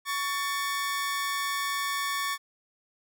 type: tone pair together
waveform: sawtooth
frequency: 1120 / 1777.9 Hz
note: C#6 / A6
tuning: +18 / +18 cents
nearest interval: minor sixth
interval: 800 cents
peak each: -26 / -29 dBFS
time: 0.05-2.38 s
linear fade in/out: 50 ms
effects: none